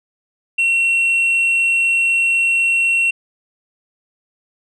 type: tone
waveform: sine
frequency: 2724 Hz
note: F7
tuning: 44 cents flat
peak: -10 dBFS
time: 0.58-3.11 s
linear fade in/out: 10 ms
effects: tanh soft clip ceiling -12 dBFS